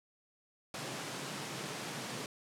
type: high-pass noise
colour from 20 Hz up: pink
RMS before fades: -41 dBFS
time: 0.74-2.26 s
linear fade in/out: 2 ms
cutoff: 120 Hz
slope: 48 dB/octave
effects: low-pass 9000 Hz 12 dB/octave